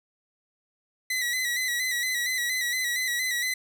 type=tone with vibrato; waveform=sawtooth; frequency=1975.5 Hz; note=B6; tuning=in tune; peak=-22 dBFS; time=1.1-3.54 s; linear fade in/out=5 ms; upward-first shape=square; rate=4.3 Hz; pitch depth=45 cents each way; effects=none